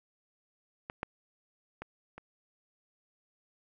clicks, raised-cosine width 0.5 ms, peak -23 / -18 / -25 / -30 dBFS, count 4, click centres 0.899 / 1.031 / 1.82 / 2.18 s, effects none

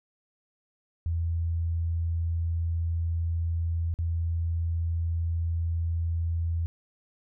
sine tone with dropouts, 83.5 Hz, E2, 23 cents sharp, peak -25 dBFS, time 1.06-6.66 s, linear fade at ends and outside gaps 0 ms, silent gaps 3.94-3.988 s, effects none

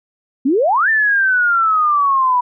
sine exponential two-way sweep, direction up then down, 246.9 to 1800 to 974 Hz, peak -11 dBFS, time 0.45-2.41 s, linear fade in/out 10 ms, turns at 0.89 s, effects none

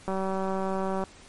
click train, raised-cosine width 1 ms, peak -17 dBFS, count 184, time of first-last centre 0.08-1.038 s, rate 191 Hz, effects pink hiss -51 dBFS RMS until 1.28 s + MP3 48 kbps

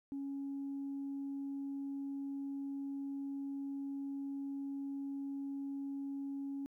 sine tone, 277.2 Hz, C#4, in tune, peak -37 dBFS, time 0.12-6.66 s, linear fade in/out 0 ms, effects tanh soft clip ceiling -35 dBFS + 13-bit

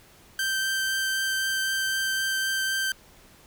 sawtooth tone with vibrato, 1561 Hz, G6, 8 cents flat, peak -21 dBFS, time 0.39-2.92 s, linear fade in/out 2 ms, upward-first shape triangle, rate 3.9 Hz, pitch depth 8 cents each way, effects pink hiss -54 dBFS RMS until 3.46 s

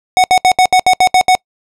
square tone bursts, 740 Hz, F#5, in tune, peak -6 dBFS, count 9, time 0.17-1.351 s, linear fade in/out 0 ms, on 69 ms, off 70 ms, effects noise-tail reverb RT60 0.1 s tail -26 dB re dry + low-pass 9000 Hz 12 dB/octave

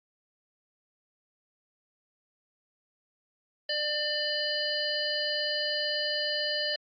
harmonic tone, 597 Hz, D5, 28 cents sharp, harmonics 1 / 3 / 5 / 7 / 8, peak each -34 / -34 / -34 / -34 / -34 dBFS, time 3.69-6.76 s, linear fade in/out 5 ms, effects AAC 48 kbps

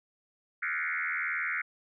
sine tone with frequency modulation, 1800 Hz, A6, 39 cents sharp, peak -29 dBFS, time 0.62-1.62 s, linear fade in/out 10 ms, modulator 81.7 Hz, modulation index 5.4, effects none

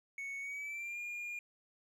triangle tone with pitch glide, 2217 to 2418 Hz, C#7 to D7, 0 to +50 cents, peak -38 dBFS, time 0.18-1.39 s, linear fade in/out 2 ms, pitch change +150 cents, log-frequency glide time 0.4-0.99 s, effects 13-bit

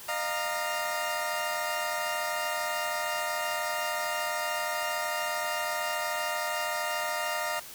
20% pulse chord, Eb suspended second, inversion none, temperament equal with one note detuned, 610.5 / 698.5 / 932.3 Hz, Eb5 / F5 / Bb5, -33 / 0 / 0 cents, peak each -29 dBFS, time 0.08-7.6 s, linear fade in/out 10 ms, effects white hiss -45 dBFS RMS until 7.74 s

